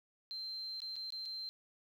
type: tone with dropouts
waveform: sine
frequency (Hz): 4130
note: C8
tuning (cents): -23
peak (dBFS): -40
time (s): 0.31-1.49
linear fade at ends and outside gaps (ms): 0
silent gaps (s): 0.803-0.819 / 0.957-0.964 / 1.104-1.123 / 1.254-1.258
effects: 11-bit